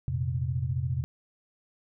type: chord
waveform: sine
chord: F suspended fourth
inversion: none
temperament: equal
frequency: 87.31 / 116.54 / 130.81 Hz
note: F2 / Bb2 / C3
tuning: 0 / 0 / 0 cents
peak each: -32 / -33 / -29 dBFS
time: 0.08-1.04 s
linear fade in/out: 0 ms
effects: none